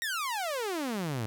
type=exponential sweep; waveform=sawtooth; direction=down; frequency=1908 to 103.2 Hz; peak=-27 dBFS; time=0.02-1.26 s; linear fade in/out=0 ms; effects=none